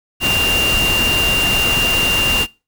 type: tone in noise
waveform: sine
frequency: 2788 Hz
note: F7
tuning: 4 cents flat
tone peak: -14 dBFS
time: 0.2-2.47 s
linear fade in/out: 50 ms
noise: pink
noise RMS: -20 dBFS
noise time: 0.2-2.47 s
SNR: +3 dB
effects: noise-tail reverb RT60 0.3 s tail -23 dB re dry